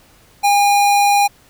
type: tone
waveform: square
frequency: 812 Hz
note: G#5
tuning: 39 cents flat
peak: -11 dBFS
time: 0.43-1.28 s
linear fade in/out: 20 ms
effects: pink hiss -50 dBFS RMS until 1.49 s